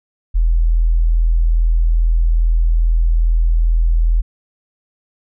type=tone; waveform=sine; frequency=41.2 Hz; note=E1; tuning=in tune; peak=-10 dBFS; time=0.34-4.22 s; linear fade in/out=20 ms; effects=none